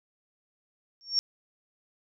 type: tone with exponential growth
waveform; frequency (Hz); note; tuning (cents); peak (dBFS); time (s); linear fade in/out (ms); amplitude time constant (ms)
sine; 5500; F8; -27; -18; 1.01-1.19; 0; 39
effects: none